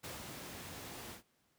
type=noise with ADSR envelope; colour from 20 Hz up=pink; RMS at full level=-44 dBFS; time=0.03-1.23 s; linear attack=16 ms; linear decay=190 ms; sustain=-3 dB; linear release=120 ms; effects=pink hiss -75 dBFS RMS until 1.58 s + high-pass 80 Hz 12 dB/octave